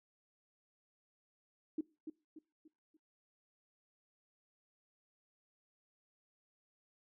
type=tone with echo; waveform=sine; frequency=312.6 Hz; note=D#4; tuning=8 cents sharp; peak=-33 dBFS; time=1.78-1.81 s; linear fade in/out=5 ms; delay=290 ms; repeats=4; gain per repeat=-8 dB; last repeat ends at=2.97 s; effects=noise-tail reverb RT60 0.3 s tail -22 dB re dry